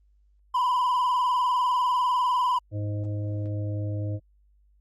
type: tone with vibrato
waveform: triangle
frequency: 1000 Hz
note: B5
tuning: 21 cents sharp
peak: -19 dBFS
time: 0.54-2.59 s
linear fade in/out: 10 ms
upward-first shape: square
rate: 20 Hz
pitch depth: 55 cents each way
type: harmonic tone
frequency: 103.83 Hz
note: G#2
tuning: in tune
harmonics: 1 / 3 / 5 / 6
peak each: -27 / -37 / -41 / -43 dBFS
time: 2.71-4.2 s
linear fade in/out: 50 ms
effects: added 50 Hz sine -58 dBFS peak until 4.8 s + Opus 32 kbps